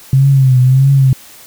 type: tone with vibrato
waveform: sine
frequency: 132.2 Hz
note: C3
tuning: 18 cents sharp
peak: -5 dBFS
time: 0.13-1.13 s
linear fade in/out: 2 ms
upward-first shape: triangle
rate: 1.6 Hz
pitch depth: 92 cents each way
effects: white hiss -38 dBFS RMS until 1.46 s